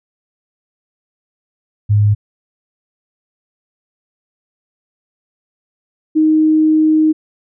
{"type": "tone pair in turn", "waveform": "sine", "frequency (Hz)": [104.1, 311.9], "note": ["G#2", "D#4"], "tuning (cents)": [5, 4], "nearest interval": "octave + perfect fifth", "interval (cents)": 1899, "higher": "second", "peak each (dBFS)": -8, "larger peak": "neither", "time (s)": [[1.89, 2.15], [6.15, 7.13]], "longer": "second", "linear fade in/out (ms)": 20, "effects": []}